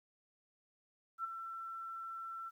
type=tone with ADSR envelope; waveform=sine; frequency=1343 Hz; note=E6; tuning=32 cents sharp; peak=-34 dBFS; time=1.18-2.51 s; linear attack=62 ms; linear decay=15 ms; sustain=-8 dB; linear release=33 ms; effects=12-bit